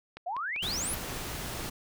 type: click train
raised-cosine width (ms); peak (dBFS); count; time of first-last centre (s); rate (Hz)
0.3; -26; 4; 0.17-0.758; 5.1
type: exponential sweep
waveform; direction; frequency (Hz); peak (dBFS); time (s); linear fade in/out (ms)
sine; up; 664 to 12000; -31; 0.26-0.95; 10
type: noise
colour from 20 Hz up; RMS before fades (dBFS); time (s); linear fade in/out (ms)
pink; -37; 0.62-1.7; 10
effects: none